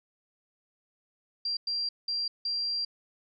sine tone bursts at uneven times, 4741 Hz, D8, 16 cents sharp, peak -28 dBFS, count 4, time 1.45-1.57 / 1.67-1.89 / 2.08-2.28 / 2.45-2.85 s, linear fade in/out 5 ms, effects none

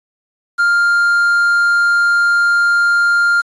triangle tone with quantisation, 1400 Hz, F6, 4 cents sharp, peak -8 dBFS, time 0.58-3.42 s, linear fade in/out 20 ms, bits 6, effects resampled to 22050 Hz

